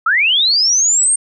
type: linear sweep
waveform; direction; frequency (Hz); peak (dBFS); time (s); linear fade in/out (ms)
sine; up; 1244.5 to 8790; -10; 0.06-1.16; 5
effects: none